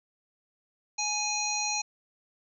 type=harmonic tone with a mistuned harmonic; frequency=830.6 Hz; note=G#5; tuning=in tune; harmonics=1 / 3 / 5 / 7 / 8; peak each=-34 / -34 / -34 / -34 / -34 dBFS; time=0.98-1.82 s; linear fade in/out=10 ms; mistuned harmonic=1; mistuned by=+15 cents; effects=none